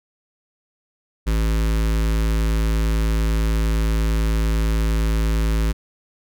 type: tone with notch filter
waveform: square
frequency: 54.4 Hz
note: A1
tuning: 19 cents flat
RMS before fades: -19 dBFS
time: 1.26-5.73 s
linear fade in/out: 20 ms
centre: 720 Hz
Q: 1.8
effects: none